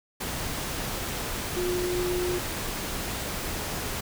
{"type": "tone in noise", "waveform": "sine", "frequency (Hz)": 358.1, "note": "F4", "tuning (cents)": 43, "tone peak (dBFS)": -26, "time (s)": [1.56, 2.39], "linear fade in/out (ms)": 10, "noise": "pink", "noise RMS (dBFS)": -32, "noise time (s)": [0.2, 4.01], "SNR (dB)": 3, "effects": []}